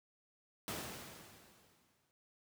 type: noise with exponential decay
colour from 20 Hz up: pink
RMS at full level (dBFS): -40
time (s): 0.68-2.11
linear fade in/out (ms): 0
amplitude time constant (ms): 310
effects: high-pass 100 Hz 12 dB/octave